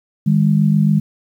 sine tone pair together, 155.74 / 203.1 Hz, D#3 / G#3, +2 / -38 cents, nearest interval perfect fourth, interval 460 cents, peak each -13 / -14 dBFS, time 0.26-1 s, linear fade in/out 10 ms, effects 8-bit

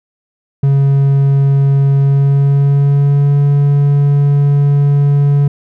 triangle tone with pitch glide, 138.59 to 142.65 Hz, C#3 to C#3, 0 to +50 cents, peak -5 dBFS, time 0.63-5.48 s, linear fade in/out 5 ms, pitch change +50 cents, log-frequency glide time 1.99-3.37 s, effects none

